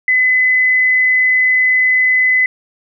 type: tone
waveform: sine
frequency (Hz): 2018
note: B6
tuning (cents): +37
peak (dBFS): -9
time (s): 0.08-2.46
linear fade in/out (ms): 2
effects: none